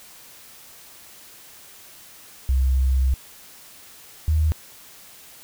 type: tone pair in turn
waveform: sine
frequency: 65.41 / 77.79 Hz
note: C2 / D#2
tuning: 0 / 0 cents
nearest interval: minor third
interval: 300 cents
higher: second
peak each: -16 dBFS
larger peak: neither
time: 2.49-3.14 / 4.28-4.52 s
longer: first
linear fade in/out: 0 ms
effects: white hiss -46 dBFS RMS until 5.43 s